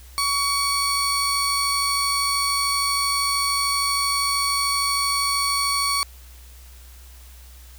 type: tone pair together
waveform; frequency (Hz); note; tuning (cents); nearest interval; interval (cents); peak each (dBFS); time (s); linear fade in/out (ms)
30% pulse; 1127 / 4455; C#6 / C#8; +28 / +8; 2 octaves; 2380; -20; 0.18-6.03; 0
effects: added 62 Hz sine -42 dBFS peak until 7.78 s + white hiss -50 dBFS RMS until 7.78 s